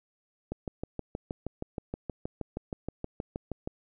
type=click train; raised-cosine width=2 ms; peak=-20 dBFS; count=21; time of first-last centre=0.52-3.675 s; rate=6.34 Hz; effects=none